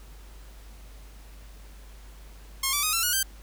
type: tone with pitch steps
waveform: 5% pulse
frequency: 1075 / 1158.8 / 1249.2 / 1346.6 / 1451.6 / 1564.8 Hz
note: C6 / D6 / D#6 / E6 / F#6 / G6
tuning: +47 / -24 / +7 / +36 / -34 / -4 cents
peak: -12 dBFS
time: 2.63-3.23 s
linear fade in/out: 5 ms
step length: 100 ms
effects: added 50 Hz sine -44 dBFS peak until 3.42 s + pink hiss -54 dBFS RMS until 3.42 s